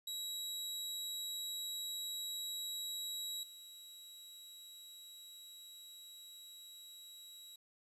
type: tone with level steps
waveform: sawtooth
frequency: 3869 Hz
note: B7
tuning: 36 cents flat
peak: -37 / -49 dBFS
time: 0.07-7.56 s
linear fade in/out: 5 ms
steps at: 3.43 s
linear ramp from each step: 2 ms
effects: resampled to 32000 Hz + 11-bit